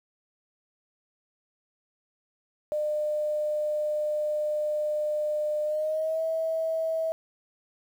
sine tone with pitch glide, 603 to 646.3 Hz, D5 to E5, +46 to -34 cents, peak -25 dBFS, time 2.72-7.12 s, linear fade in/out 0 ms, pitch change +120 cents, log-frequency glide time 5.64-6.22 s, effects 9-bit

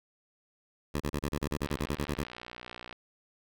10% pulse tone bursts, 73.42 Hz, D2, in tune, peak -21 dBFS, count 14, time 0.94-2.238 s, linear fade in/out 10 ms, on 63 ms, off 32 ms
click train, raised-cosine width 0.3 ms, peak -26 dBFS, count 79, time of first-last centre 1.64-2.927 s, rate 60.6 Hz
effects none

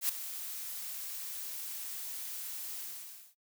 blue noise with ADSR envelope, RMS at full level -28 dBFS, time 0.01-3.35 s, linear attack 80 ms, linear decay 6 ms, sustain -13 dB, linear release 570 ms, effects noise-tail reverb RT60 0.1 s tail -22 dB re dry

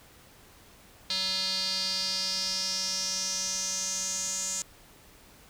square tone with band-pass filter sweep, 189.3 Hz, F#3, 40 cents sharp, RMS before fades -31 dBFS, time 1.1-4.62 s, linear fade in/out 2 ms, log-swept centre 4200 to 7000 Hz, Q 6, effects pink hiss -55 dBFS RMS until 5.49 s

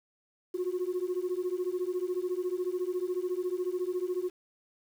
sine beating tone pair, 355.8 / 369.8 Hz, F4 / F#4, +32 / -1 cents, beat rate 14 Hz, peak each -31 dBFS, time 0.54-4.3 s, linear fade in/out 10 ms, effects tanh soft clip ceiling -25 dBFS + 9-bit

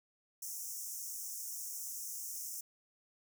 pink high-pass noise, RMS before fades -43 dBFS, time 0.42-2.61 s, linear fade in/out 5 ms, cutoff 5500 Hz, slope 96 dB/octave, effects none

